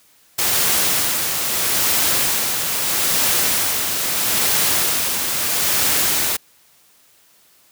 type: noise with tremolo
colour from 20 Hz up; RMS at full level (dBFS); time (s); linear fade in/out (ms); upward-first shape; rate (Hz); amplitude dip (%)
white; -17; 0.38-6.37; 10; sine; 0.77; 40
effects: white hiss -54 dBFS RMS until 7.71 s + high-pass 60 Hz 12 dB/octave